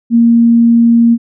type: tone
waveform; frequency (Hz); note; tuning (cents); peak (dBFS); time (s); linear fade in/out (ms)
sine; 233.1; A#3; 0; -4; 0.1-1.18; 50
effects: none